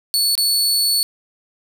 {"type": "tone with dropouts", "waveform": "sawtooth", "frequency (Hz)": 4435, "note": "C#8", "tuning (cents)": 0, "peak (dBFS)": -12, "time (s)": [0.14, 1.03], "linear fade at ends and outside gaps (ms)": 0, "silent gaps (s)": [0.353, 0.378], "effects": []}